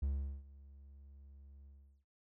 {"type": "tone with ADSR envelope", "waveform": "triangle", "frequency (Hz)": 69.3, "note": "C#2", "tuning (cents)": 0, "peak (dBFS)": -30, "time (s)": [0.02, 2.05], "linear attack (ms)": 8, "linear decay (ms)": 400, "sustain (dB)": -22, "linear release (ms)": 390, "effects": ["noise-tail reverb RT60 0.1 s tail -26 dB re dry"]}